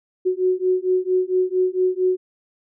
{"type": "beating tone pair", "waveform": "sine", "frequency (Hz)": [366.8, 371.2], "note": ["F#4", "F#4"], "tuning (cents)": [-15, 6], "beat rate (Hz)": 4.4, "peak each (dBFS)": -20, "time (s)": [0.25, 2.17], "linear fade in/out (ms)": 20, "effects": []}